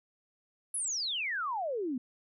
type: exponential sweep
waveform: sine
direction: down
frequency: 11175 to 237.1 Hz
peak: -31 dBFS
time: 0.74-1.98 s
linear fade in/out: 5 ms
effects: none